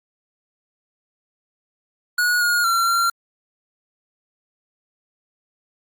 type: tone with pitch steps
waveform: square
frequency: 1455 / 1433 / 1365 / 1374 Hz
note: F#6 / F6 / F6 / F6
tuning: -29 / +44 / -40 / -29 cents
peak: -17 dBFS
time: 2.18-3.1 s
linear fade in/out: 5 ms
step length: 230 ms
effects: Opus 48 kbps